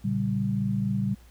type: tone cluster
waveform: sine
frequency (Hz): 116.9 / 141 / 196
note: A#2 / C#3 / G3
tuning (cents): +5 / +30 / 0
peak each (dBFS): -29 / -31 / -26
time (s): 0.04-1.15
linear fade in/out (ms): 10
effects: added 60 Hz sine -50 dBFS peak until 1.3 s + pink hiss -59 dBFS RMS until 1.3 s